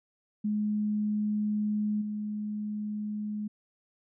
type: tone with level steps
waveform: sine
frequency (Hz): 210.4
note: G#3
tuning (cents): +23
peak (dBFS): -26 / -31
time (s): 0.44-3.48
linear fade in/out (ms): 10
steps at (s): 2.01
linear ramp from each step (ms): 10
effects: none